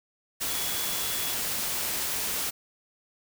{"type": "tone in noise", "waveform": "sine", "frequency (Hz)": 3384, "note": "G#7", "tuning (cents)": 32, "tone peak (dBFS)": -38, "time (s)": [0.47, 1.34], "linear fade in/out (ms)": 20, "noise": "white", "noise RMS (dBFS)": -30, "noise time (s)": [0.4, 2.51], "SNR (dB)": -11, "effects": []}